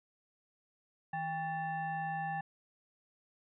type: tone with frequency modulation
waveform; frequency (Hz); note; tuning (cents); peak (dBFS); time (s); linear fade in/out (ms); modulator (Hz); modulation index
sine; 797; G5; +28; -34; 1.13-2.41; 5; 958; 0.83
effects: none